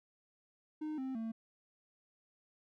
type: tone with pitch steps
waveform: triangle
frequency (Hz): 307.4 / 263 / 225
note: D#4 / C4 / A3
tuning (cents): -21 / +9 / +39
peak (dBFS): -35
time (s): 0.81-1.32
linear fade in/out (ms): 10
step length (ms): 170
effects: none